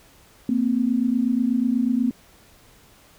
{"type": "tone pair together", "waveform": "sine", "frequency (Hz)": [230.5, 258.7], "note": ["A#3", "C4"], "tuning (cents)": [-19, -19], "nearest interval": "major second", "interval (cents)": 200, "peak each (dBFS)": [-21, -21], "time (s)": [0.49, 2.11], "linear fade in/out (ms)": 2, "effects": ["pink hiss -53 dBFS RMS until 3.18 s"]}